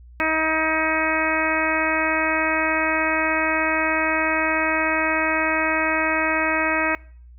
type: harmonic tone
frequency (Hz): 316.7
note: D#4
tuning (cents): +31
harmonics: 1 / 2 / 3 / 4 / 5 / 6 / 7 / 8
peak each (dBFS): -27 / -27 / -27 / -27 / -27 / -27 / -27 / -27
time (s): 0.2-6.95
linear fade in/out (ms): 0
effects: noise-tail reverb RT60 0.5 s tail -23 dB re dry + added 60 Hz sine -42 dBFS peak until 7.38 s